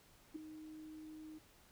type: tone with ADSR envelope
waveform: sine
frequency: 311.1 Hz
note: D#4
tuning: in tune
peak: -39 dBFS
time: 0.34-1.39 s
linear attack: 19 ms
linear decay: 7 ms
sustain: -10 dB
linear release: 16 ms
effects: pink hiss -66 dBFS RMS until 1.71 s